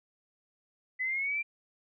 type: exponential sweep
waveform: sine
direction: up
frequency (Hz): 2000 to 2380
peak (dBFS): -29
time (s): 0.99-1.43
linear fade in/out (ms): 20
effects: none